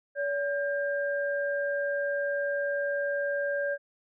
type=tone pair together; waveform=sine; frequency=569.9 / 1600 Hz; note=C#5 / G6; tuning=+48 / +35 cents; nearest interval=octave + tritone; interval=1787 cents; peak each=-28 / -32 dBFS; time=0.15-3.78 s; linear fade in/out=50 ms; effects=none